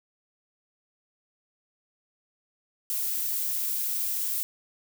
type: noise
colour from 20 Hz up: violet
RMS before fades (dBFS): -29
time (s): 2.9-4.43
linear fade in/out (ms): 0
effects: none